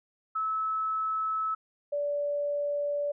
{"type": "tone pair in turn", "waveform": "sine", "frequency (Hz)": [1300, 579.1], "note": ["E6", "D5"], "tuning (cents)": [-24, -24], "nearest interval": "octave + major second", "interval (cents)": 1400, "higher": "first", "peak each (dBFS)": -27, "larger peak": "neither", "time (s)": [[0.35, 1.55], [1.92, 3.12]], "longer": "neither", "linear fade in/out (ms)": 10, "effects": []}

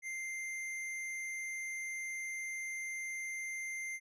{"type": "tone", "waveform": "square", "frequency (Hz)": 2093, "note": "C7", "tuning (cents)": 0, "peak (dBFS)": -39, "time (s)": [0.02, 4], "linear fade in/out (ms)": 50, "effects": ["low-pass 11000 Hz 12 dB/octave"]}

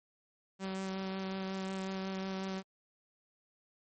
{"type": "tone with vibrato", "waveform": "sawtooth", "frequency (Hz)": 191, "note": "G3", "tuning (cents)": -45, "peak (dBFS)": -32, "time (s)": [0.59, 2.63], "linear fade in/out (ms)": 50, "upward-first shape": "sine", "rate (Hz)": 5.5, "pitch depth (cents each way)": 11, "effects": ["MP3 32 kbps"]}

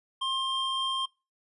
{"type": "tone pair together", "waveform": "triangle", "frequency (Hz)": [1061, 3179], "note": ["C6", "G7"], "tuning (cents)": [24, 24], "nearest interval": "octave + perfect fifth", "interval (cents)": 1900, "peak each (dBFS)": [-29, -28], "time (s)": [0.21, 1.06], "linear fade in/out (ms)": 10, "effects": ["noise-tail reverb RT60 0.3 s tail -25 dB re dry", "resampled to 24000 Hz"]}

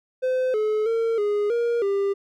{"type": "tone with pitch steps", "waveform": "triangle", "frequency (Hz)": [513, 428.9, 456.1, 413.4, 471.5, 397.6], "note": ["C5", "A4", "A#4", "G#4", "A#4", "G4"], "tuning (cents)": [-34, -44, -38, -8, 20, 25], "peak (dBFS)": -18, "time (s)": [0.22, 2.14], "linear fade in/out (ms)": 20, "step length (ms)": 320, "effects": []}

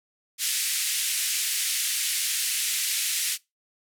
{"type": "band-pass noise", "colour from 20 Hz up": "white", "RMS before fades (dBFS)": -27, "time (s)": [0.38, 3.38], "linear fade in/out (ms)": 50, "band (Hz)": [2000, 12000], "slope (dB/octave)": 24, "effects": ["noise-tail reverb RT60 0.2 s tail -21 dB re dry"]}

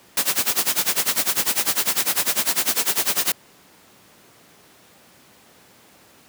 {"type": "noise with tremolo", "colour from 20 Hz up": "white", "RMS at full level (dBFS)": -18, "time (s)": [0.17, 3.32], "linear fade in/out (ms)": 2, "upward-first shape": "sine", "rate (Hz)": 10, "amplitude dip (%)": 90, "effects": ["pink hiss -51 dBFS RMS until 6.28 s", "high-pass 150 Hz 12 dB/octave"]}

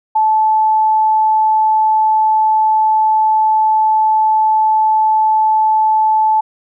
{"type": "tone", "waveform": "sine", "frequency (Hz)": 870, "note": "A5", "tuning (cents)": -20, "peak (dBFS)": -9, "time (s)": [0.15, 6.41], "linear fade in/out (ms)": 10, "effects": []}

